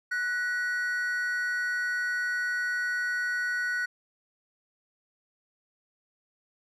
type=tone pair together; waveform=triangle; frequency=1480 / 1912 Hz; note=F#6 / A#6; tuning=0 / +43 cents; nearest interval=major third; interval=443 cents; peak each=-26 / -32 dBFS; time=0.11-3.86 s; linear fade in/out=10 ms; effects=none